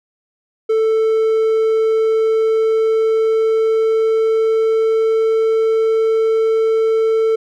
triangle tone with pitch glide, 442.1 to 445.2 Hz, A4 to A4, +8 to +20 cents, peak -10 dBFS, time 0.69-7.36 s, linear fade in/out 10 ms, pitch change +12 cents, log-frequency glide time 0.81-5.4 s, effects none

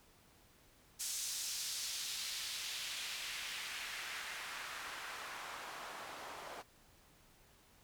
white noise with band-pass filter sweep, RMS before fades -44 dBFS, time 0.99-6.63 s, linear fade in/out 20 ms, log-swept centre 6600 to 690 Hz, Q 1.2, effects pink hiss -66 dBFS RMS until 7.83 s

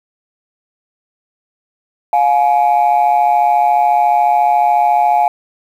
sine tone pair together, 708.9 / 843 Hz, F5 / G#5, +26 / +26 cents, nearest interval minor third, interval 300 cents, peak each -10 dBFS, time 2.13-5.28 s, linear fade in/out 2 ms, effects tanh soft clip ceiling -5 dBFS + 7-bit

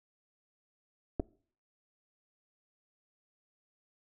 clicks, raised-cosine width 2 ms, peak -19 dBFS, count 2, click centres 1.197 / 1.2 s, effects noise-tail reverb RT60 0.5 s tail -23 dB re dry

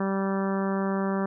harmonic tone, 194.4 Hz, G3, 14 cents flat, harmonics 1 / 2 / 3 / 4 / 5 / 6 / 7 / 8 / 9, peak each -26 / -31 / -34 / -38 / -37 / -37 / -41 / -42 / -44 dBFS, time 0-1.26 s, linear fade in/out 5 ms, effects none

